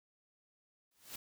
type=noise with exponential growth; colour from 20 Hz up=white; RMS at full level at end=-42 dBFS; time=0.91-1.16 s; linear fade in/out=5 ms; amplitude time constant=53 ms; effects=none